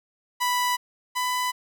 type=tone pair in turn; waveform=sawtooth; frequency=988 / 998.3 Hz; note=B5 / B5; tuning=0 / +18 cents; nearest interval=unison; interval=18 cents; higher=second; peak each=-18 / -20 dBFS; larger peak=first; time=0.4-0.77 / 1.15-1.52 s; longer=neither; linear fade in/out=20 ms; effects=none